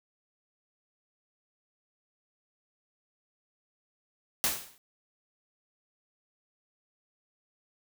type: noise with exponential decay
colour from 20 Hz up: white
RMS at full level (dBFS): -24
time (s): 4.44-4.78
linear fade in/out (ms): 0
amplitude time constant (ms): 73
effects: none